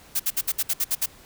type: noise bursts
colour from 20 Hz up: blue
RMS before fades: -23 dBFS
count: 9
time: 0.15-1.061 s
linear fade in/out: 10 ms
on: 47 ms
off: 61 ms
effects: pink hiss -50 dBFS RMS until 1.25 s